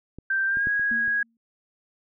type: clicks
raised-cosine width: 3 ms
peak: -26 / -28 / -22 / -32 / -32 / -32 dBFS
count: 6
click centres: 0.186 / 0.571 / 0.671 / 0.796 / 0.913 / 1.079 s
type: tone with pitch glide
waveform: sine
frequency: 1568 to 1650.7 Hz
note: G6 to G#6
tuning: 0 to -11 cents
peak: -21 dBFS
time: 0.3-1.23 s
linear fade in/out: 5 ms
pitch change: +89 cents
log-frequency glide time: 0.47-0.68 s
type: tone with exponential decay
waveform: sine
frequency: 229.6 Hz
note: A#3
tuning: 26 cents flat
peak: -30 dBFS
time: 0.91-1.37 s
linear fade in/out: 2 ms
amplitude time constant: 100 ms
effects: none